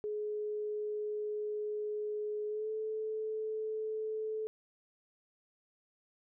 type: tone with pitch glide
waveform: sine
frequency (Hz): 421.7 to 435.1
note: G#4 to A4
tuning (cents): +26 to -19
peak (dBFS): -34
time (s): 0.04-4.47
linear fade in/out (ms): 0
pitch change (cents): +55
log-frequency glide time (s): 2.48-2.7
effects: none